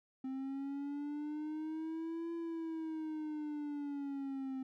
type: linear two-way sweep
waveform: triangle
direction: up then down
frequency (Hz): 261.6 to 336.8 to 261.6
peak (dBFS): -36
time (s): 0.24-4.63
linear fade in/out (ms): 5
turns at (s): 2.33
effects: none